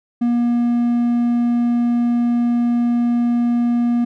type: tone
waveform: triangle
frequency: 238.7 Hz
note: A#3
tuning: 41 cents sharp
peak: -12 dBFS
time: 0.21-4.05 s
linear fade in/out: 10 ms
effects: none